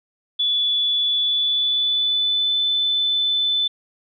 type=tone with pitch glide; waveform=sine; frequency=3441 to 3513 Hz; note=A7 to A7; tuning=-39 to -3 cents; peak=-17 dBFS; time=0.39-3.68 s; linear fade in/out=10 ms; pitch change=+36 cents; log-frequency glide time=1.03-2.59 s; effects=none